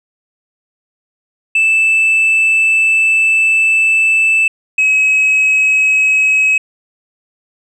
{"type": "tone pair in turn", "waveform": "sine", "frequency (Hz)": [2637, 2557], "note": ["E7", "D#7"], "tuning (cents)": [0, 47], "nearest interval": "minor second", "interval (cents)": 53, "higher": "first", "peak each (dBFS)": [-6, -6], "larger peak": "neither", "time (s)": [[1.55, 4.48], [4.78, 6.58]], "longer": "first", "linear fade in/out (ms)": 5, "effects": ["tanh soft clip ceiling -7 dBFS"]}